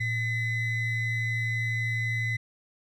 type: ring-modulated tone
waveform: triangle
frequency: 956 Hz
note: A#5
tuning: 43 cents sharp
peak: -21 dBFS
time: 0-2.37 s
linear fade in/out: 10 ms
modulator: 1070 Hz
effects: none